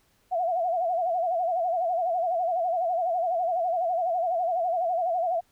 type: tone with vibrato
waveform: sine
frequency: 698.5 Hz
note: F5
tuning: in tune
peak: -23 dBFS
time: 0.31-5.41 s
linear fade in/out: 20 ms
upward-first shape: sine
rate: 12 Hz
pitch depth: 110 cents each way
effects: pink hiss -66 dBFS RMS until 5.51 s